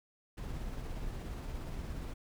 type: noise with tremolo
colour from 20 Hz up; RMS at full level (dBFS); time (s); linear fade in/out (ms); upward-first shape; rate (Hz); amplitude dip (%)
brown; -39; 0.37-2.14; 10; sine; 17; 25
effects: none